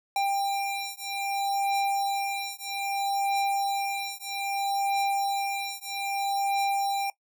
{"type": "beating tone pair", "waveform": "square", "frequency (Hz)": [793, 793.62], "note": ["G5", "G5"], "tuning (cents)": [20, 21], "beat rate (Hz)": 0.62, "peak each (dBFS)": -30, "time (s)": [0.16, 7.1], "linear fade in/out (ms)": 2, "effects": ["noise-tail reverb RT60 0.1 s tail -20 dB re dry"]}